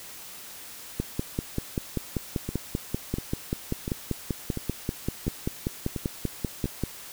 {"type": "two click trains", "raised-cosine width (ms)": 3, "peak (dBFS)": [-17, -13], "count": [7, 31], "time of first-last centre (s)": [[2.49, 6.657], [1, 6.837]], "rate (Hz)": [1.44, 5.14], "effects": ["white hiss -43 dBFS RMS until 7.12 s"]}